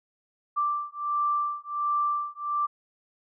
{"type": "beating tone pair", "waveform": "sine", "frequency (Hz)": [1174.7, 1176.1], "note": ["D6", "D6"], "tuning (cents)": [0, 2], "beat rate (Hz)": 1.4, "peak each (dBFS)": -28, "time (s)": [0.56, 2.67], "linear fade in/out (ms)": 20, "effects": []}